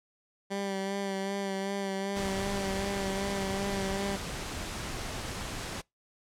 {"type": "tone with vibrato", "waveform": "15% pulse", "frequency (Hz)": 196, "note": "G3", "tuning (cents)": 0, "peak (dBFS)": -25, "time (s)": [0.5, 4.17], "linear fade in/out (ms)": 20, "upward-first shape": "sine", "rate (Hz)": 2.6, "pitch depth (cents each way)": 27}
{"type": "noise", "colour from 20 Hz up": "pink", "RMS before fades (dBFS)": -37, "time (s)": [2.15, 5.82], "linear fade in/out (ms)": 20}
{"effects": ["noise-tail reverb RT60 0.2 s tail -26 dB re dry", "low-pass 9000 Hz 12 dB/octave"]}